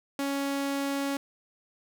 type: tone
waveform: sawtooth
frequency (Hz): 278.2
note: C#4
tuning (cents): +6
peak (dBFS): -24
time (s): 0.19-1.17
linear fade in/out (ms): 2
effects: none